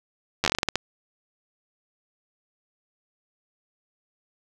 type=slowing click train; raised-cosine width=0.2 ms; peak=-4 dBFS; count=11; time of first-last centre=0.44-0.756 s; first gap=10 ms; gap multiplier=1.24; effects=none